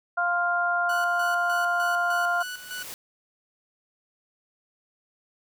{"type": "harmonic tone", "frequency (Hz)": 350, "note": "F4", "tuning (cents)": 4, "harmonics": [2, 3, 4], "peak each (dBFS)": [-26, -32, -24], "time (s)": [0.17, 2.43], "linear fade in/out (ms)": 10}
{"type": "tone with tremolo", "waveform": "sawtooth", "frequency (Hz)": 1480, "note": "F#6", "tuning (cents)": 0, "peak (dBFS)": -29, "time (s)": [0.89, 2.83], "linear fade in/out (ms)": 5, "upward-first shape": "square", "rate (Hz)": 3.3, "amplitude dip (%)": 65}
{"type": "noise with exponential growth", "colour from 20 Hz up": "white", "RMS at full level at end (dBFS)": -37, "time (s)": [1.65, 2.94], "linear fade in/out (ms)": 0, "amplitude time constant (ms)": 280}
{"effects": []}